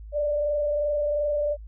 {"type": "tone with frequency modulation", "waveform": "sine", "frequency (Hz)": 589, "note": "D5", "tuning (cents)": 5, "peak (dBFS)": -22, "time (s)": [0.12, 1.57], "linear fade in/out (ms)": 50, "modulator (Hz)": 22.8, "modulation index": 0.44, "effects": ["added 53 Hz sine -38 dBFS peak until 1.67 s"]}